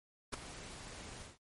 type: noise with ADSR envelope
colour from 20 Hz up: pink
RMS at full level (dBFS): -36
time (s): 0.32-1.38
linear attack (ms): 20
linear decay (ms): 8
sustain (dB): -13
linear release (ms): 170
effects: noise-tail reverb RT60 0.1 s tail -26 dB re dry + MP3 48 kbps